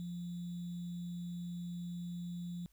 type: tone with sample-and-hold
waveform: sine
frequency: 174.61 Hz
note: F3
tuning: in tune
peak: -39 dBFS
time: 0-2.66 s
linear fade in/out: 0 ms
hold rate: 3675 Hz
effects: added 50 Hz sine -68 dBFS peak until 2.72 s + white hiss -75 dBFS RMS until 2.72 s